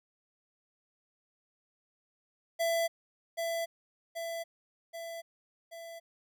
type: tone with echo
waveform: square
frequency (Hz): 668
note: E5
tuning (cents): +23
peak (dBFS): -28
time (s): 2.59-2.88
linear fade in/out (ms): 20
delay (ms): 780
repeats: 4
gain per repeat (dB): -4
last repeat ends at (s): 6
effects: none